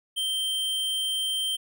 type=tone; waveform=square; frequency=3136 Hz; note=G7; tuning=in tune; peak=-26 dBFS; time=0.16-1.57 s; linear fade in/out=20 ms; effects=none